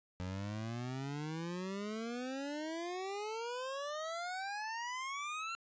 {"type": "exponential sweep", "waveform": "25% pulse", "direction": "up", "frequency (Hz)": [89.4, 1374], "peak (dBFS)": -35, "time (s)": [0.2, 5.55], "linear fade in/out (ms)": 0, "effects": ["resampled to 16000 Hz"]}